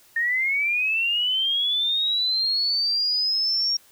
sine linear sweep, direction up, 1820 to 5588 Hz, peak -20 dBFS, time 0.16-3.77 s, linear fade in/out 5 ms, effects white hiss -55 dBFS RMS until 3.91 s

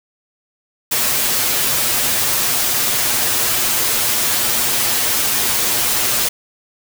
white noise with comb filter, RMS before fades -17 dBFS, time 0.91-6.29 s, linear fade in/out 10 ms, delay 8.3 ms, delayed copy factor +0.7, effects none

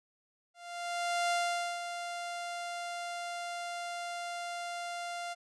sawtooth tone with ADSR envelope, 696 Hz, F5, 6 cents flat, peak -24 dBFS, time 0.54-5.35 s, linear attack 770 ms, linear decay 480 ms, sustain -9 dB, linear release 27 ms, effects resampled to 22050 Hz

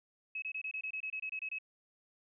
sine tone bursts, 2569 Hz, E7, 45 cents flat, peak -36 dBFS, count 13, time 0.35-1.586 s, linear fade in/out 5 ms, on 72 ms, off 25 ms, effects none

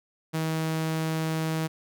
sawtooth tone, 159.7 Hz, D#3, 45 cents sharp, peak -22 dBFS, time 0.33-1.68 s, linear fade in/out 20 ms, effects none

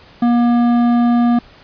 triangle tone with hard clipping, 238.8 Hz, A#3, 42 cents sharp, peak -12 dBFS, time 0.22-1.39 s, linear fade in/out 5 ms, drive 14 dB, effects pink hiss -44 dBFS RMS until 1.63 s + resampled to 11025 Hz

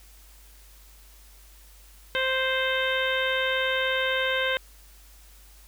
harmonic tone with a mistuned harmonic, 523.3 Hz, C5, in tune, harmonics 1 / 2 / 3 / 4 / 5 / 6 / 7, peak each -28 / -34 / -28 / -31 / -35 / -32 / -34 dBFS, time 2.15-4.57 s, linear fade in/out 0 ms, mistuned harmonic 6, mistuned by -19 cents, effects added 50 Hz sine -50 dBFS peak until 5.67 s + white hiss -55 dBFS RMS until 5.67 s

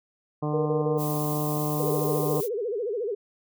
harmonic tone, 150 Hz, D3, 37 cents sharp, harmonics 1 / 2 / 3 / 4 / 5 / 6 / 7 / 8, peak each -28 / -31 / -33 / -36 / -36 / -44 / -37 / -45 dBFS, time 0.42-2.41 s, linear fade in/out 10 ms
sine tone bursts, 470.3 Hz, A#4, 15 cents sharp, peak -24 dBFS, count 3, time 0.53-0.984 s, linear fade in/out 10 ms, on 130 ms, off 32 ms
violet noise, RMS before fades -35 dBFS, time 0.97-2.49 s, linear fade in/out 50 ms
sine tone with vibrato, 443.8 Hz, A4, 15 cents sharp, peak -26 dBFS, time 1.79-3.15 s, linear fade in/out 10 ms, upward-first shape sine, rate 14 Hz, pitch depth 200 cents each way
effects none

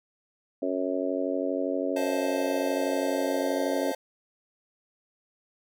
harmonic tone, 92.5 Hz, F#2, in tune, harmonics 3 / 4 / 5 / 6 / 7, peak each -30 / -34 / -34 / -31 / -34 dBFS, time 0.62-3.92 s, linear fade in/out 5 ms
square chord, F dominant seventh, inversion second, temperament just, 523.8 / 628.6 / 698.5 / 873.1 Hz, C5 / Eb5 / F5 / A5, +2 / +18 / 0 / -14 cents, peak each -35 / -38 / -39 / -38 dBFS, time 1.96-3.95 s, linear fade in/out 5 ms
effects none

